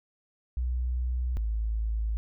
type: tone pair in turn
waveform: sine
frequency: 61.74 / 54.6 Hz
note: B1 / A1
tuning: 0 / -13 cents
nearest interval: major second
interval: 213 cents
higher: first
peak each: -26 dBFS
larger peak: neither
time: 0.57-1.37 / 1.37-2.17 s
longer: neither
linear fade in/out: 0 ms
effects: none